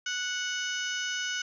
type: harmonic tone with a mistuned harmonic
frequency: 738 Hz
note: F#5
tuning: 5 cents flat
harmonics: 2 / 3 / 4 / 5 / 6 / 7 / 8 / 9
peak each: -33 / -41 / -35 / -45 / -48 / -42 / -39 / -46 dBFS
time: 0.06-1.42 s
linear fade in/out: 5 ms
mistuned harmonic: 8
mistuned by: +50 cents
effects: none